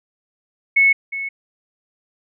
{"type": "tone with echo", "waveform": "sine", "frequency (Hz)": 2200, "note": "C#7", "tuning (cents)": -14, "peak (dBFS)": -10, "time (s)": [0.76, 0.93], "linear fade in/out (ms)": 10, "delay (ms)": 360, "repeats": 1, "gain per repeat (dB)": -13, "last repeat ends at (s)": 1.29, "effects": []}